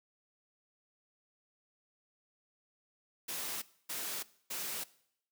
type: noise bursts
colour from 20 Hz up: white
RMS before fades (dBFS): -39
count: 3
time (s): 3.28-4.84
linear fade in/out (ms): 10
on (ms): 340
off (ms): 270
effects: noise-tail reverb RT60 0.7 s tail -20 dB re dry + high-pass 150 Hz 12 dB/octave